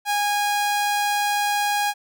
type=tone; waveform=sawtooth; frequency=822 Hz; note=G#5; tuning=18 cents flat; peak=-16 dBFS; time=0.05-1.94 s; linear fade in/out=50 ms; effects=none